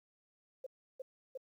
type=tone bursts; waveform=sine; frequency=523.3 Hz; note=C5; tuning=in tune; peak=-40 dBFS; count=3; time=0.64-1.375 s; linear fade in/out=5 ms; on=25 ms; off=330 ms; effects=12-bit